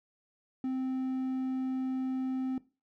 triangle tone, 260.4 Hz, C4, 8 cents flat, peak -28 dBFS, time 0.64-2.58 s, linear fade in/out 2 ms, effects noise-tail reverb RT60 0.3 s tail -18 dB re dry

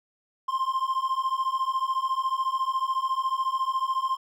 triangle beating tone pair, 1046.5 / 1060.5 Hz, C6 / C6, 0 / +23 cents, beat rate 14 Hz, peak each -26 / -25 dBFS, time 0.48-4.17 s, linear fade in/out 10 ms, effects none

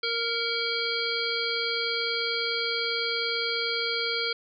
harmonic tone with a mistuned harmonic, 464.8 Hz, A#4, 5 cents flat, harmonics 1 / 3 / 5 / 7 / 9 / 10, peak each -33 / -33 / -33 / -33 / -33 / -33 dBFS, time 0.03-4.33 s, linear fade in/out 5 ms, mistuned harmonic 5, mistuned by -34 cents, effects none

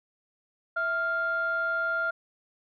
sine tone pair together, 658.1 / 1396.9 Hz, E5 / F6, -3 / 0 cents, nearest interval octave + minor second, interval 1303 cents, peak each -32 / -25 dBFS, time 0.76-2.11 s, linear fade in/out 10 ms, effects tanh soft clip ceiling -20 dBFS

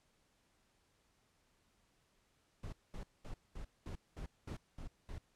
brown noise bursts, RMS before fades -45 dBFS, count 9, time 2.63-5.183 s, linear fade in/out 5 ms, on 97 ms, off 210 ms, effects pink hiss -75 dBFS RMS until 5.35 s + low-pass 10000 Hz 12 dB/octave

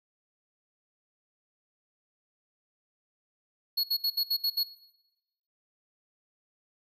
square tone bursts, 4345 Hz, C#8, 35 cents flat, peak -25 dBFS, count 7, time 3.77-4.635 s, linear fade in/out 10 ms, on 67 ms, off 66 ms, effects noise-tail reverb RT60 0.9 s tail -17 dB re dry

